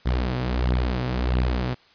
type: beating tone pair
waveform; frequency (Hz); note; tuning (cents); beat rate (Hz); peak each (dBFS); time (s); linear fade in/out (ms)
sawtooth; 61.74 / 63.24; B1 / B1; 0 / +42; 1.5; -19 / -22; 0.05-1.75; 20
effects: white hiss -55 dBFS RMS until 1.94 s + resampled to 11025 Hz